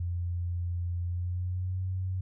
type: tone with pitch glide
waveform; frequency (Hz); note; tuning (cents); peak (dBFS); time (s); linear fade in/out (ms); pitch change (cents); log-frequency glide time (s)
sine; 87.31 to 93.04; F2 to F#2; 0 to +10; -29; 0-2.21; 5; +110; 1.05-1.82
effects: none